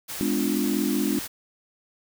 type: noise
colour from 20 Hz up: white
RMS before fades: -34 dBFS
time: 0.08-1.28 s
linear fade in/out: 20 ms
type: chord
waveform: sine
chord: G# diminished seventh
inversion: none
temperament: equal with one note detuned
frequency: 207.7 / 252.4 / 293.7 / 349.2 Hz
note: G#3 / B3 / D4 / F4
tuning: 0 / +38 / 0 / 0 cents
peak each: -27 / -28 / -26 / -30 dBFS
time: 0.21-1.19 s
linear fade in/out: 0 ms
effects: none